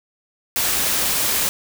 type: noise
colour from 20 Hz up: white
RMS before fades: -20 dBFS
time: 0.56-1.49 s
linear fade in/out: 0 ms
effects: none